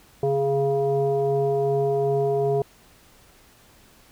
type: tone with frequency modulation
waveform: sine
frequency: 415.3 Hz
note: G#4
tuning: in tune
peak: -19 dBFS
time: 0.23-2.62 s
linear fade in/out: 2 ms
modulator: 276 Hz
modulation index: 0.83
effects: pink hiss -54 dBFS RMS until 4.11 s